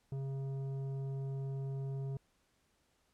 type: tone with tanh clipping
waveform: sine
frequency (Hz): 135.9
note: C#3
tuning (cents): -34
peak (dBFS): -38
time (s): 0.12-2.17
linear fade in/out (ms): 2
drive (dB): 10
effects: pink hiss -75 dBFS RMS until 3.13 s + low-pass 11000 Hz 12 dB/octave